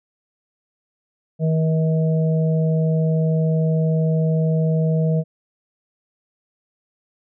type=harmonic tone; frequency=159.6 Hz; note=D#3; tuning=44 cents sharp; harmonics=1 / 3 / 4; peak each=-16 / -26 / -28 dBFS; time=1.39-5.24 s; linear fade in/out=50 ms; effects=none